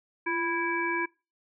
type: harmonic tone with a mistuned harmonic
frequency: 329.6 Hz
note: E4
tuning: in tune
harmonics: 1 / 3 / 5 / 7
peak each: -32 / -32 / -32 / -32 dBFS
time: 0.26-1.06 s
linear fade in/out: 10 ms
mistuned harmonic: 1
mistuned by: +62 cents
effects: noise-tail reverb RT60 0.3 s tail -24 dB re dry